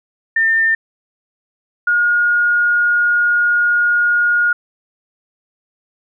sine tone pair in turn, 1803 / 1432.4 Hz, A6 / F6, +42 / +43 cents, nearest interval major third, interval 399 cents, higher first, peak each -11 dBFS, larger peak neither, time 0.36-0.75 / 1.87-4.53 s, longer second, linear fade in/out 5 ms, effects none

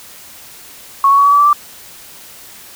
sine tone with pitch steps, 1103 / 1114.5 / 1126.2 / 1137.9 / 1149.8 / 1161.9 / 1174 Hz, C#6 / C#6 / C#6 / C#6 / D6 / D6 / D6, -9 / +9 / +27 / +45 / -37 / -19 / -1 cents, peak -6 dBFS, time 1.04-1.53 s, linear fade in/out 2 ms, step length 70 ms, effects white hiss -37 dBFS RMS until 2.75 s

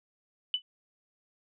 sine tone with exponential decay, 2989 Hz, F#7, 17 cents sharp, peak -21 dBFS, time 0.54-0.62 s, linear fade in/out 1 ms, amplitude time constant 17 ms, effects none

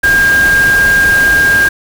sine tone in noise, 1610 Hz, G6, 46 cents sharp, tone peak -6 dBFS, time 0.03-1.69 s, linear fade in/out 10 ms, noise pink, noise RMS -19 dBFS, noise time 0.03-1.69 s, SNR +10 dB, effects none

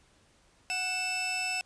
sawtooth tone pair together, 740 / 2641 Hz, F#5 / E7, 0 / +3 cents, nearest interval octave + minor seventh, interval 2203 cents, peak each -33 / -27 dBFS, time 0.7-1.61 s, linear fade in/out 0 ms, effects pink hiss -64 dBFS RMS until 1.65 s + resampled to 22050 Hz

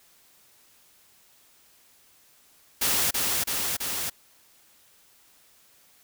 white noise with echo, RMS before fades -24 dBFS, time 2.81-3.11 s, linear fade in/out 10 ms, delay 330 ms, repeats 3, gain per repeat -2 dB, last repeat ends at 4.1 s, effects white hiss -59 dBFS RMS until 6.03 s

